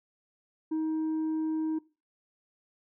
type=tone with tanh clipping; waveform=sine; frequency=315.6 Hz; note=D#4; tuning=25 cents sharp; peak=-28 dBFS; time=0.71-1.79 s; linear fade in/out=10 ms; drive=3 dB; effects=noise-tail reverb RT60 0.3 s tail -20 dB re dry